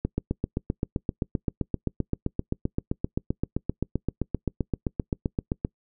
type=click train; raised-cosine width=3 ms; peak=-12 dBFS; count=44; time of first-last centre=0.05-5.649 s; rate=7.68 Hz; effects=noise-tail reverb RT60 0.1 s tail -25 dB re dry